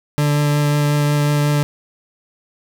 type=tone with vibrato; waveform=40% pulse; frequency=146.83 Hz; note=D3; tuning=in tune; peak=-13 dBFS; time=0.18-1.63 s; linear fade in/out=0 ms; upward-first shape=triangle; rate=5.5 Hz; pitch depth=11 cents each way; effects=none